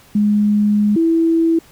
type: tone pair in turn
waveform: sine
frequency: 208.1 / 329.2 Hz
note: G#3 / E4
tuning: +4 / -2 cents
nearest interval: minor sixth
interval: 794 cents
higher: second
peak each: -11 dBFS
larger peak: neither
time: 0.15-0.96 / 0.96-1.59 s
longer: first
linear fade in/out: 5 ms
effects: pink hiss -47 dBFS RMS until 1.71 s